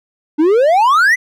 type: exponential sweep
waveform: triangle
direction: up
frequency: 290.7 to 2061 Hz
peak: -6 dBFS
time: 0.38-1.16 s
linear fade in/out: 20 ms
effects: none